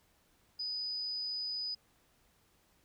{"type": "tone", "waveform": "sine", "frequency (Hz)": 4978, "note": "D#8", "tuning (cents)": 0, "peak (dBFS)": -35, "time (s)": [0.59, 1.75], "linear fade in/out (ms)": 10, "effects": ["pink hiss -70 dBFS RMS until 2.84 s"]}